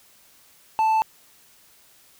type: tone with hard clipping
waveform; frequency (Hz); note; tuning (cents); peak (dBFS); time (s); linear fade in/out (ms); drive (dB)
sine; 880; A5; 0; -18; 0.79-1.02; 0; 3
effects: white hiss -55 dBFS RMS until 2.19 s